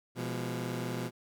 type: chord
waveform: 20% pulse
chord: F diminished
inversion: second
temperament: equal with one note detuned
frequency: 123.47 / 172.51 / 207.7 Hz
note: Cb3 / F3 / Ab3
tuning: 0 / -21 / 0 cents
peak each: -31 / -34 / -37 dBFS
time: 0.15-1.11 s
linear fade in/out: 50 ms
effects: none